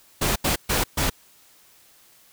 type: noise bursts at uneven times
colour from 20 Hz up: pink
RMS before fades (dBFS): -22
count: 4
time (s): 0.21-0.36 / 0.44-0.56 / 0.69-0.84 / 0.97-1.1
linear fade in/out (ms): 10
effects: white hiss -55 dBFS RMS until 2.32 s